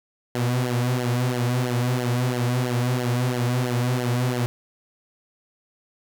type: tone with flanger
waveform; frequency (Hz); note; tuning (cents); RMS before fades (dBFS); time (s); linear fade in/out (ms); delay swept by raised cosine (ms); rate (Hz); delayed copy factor
sawtooth; 123.47; B2; 0; -23; 0.35-4.46; 0; 0.8 to 5.9; 3; -0.8
effects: none